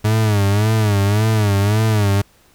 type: tone with vibrato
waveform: 40% pulse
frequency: 104.9 Hz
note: G#2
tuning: 18 cents sharp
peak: -12 dBFS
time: 0.04-2.22 s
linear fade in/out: 10 ms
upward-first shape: sine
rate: 1.8 Hz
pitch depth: 97 cents each way
effects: pink hiss -53 dBFS RMS until 2.54 s